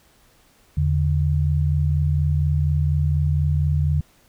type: tone pair together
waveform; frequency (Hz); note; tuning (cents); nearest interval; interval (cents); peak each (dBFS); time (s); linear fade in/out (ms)
sine; 81.7 / 145.88; E2 / D3; -15 / -11; minor seventh; 1004; -19 / -20; 0.77-4.01; 5
effects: pink hiss -57 dBFS RMS until 4.28 s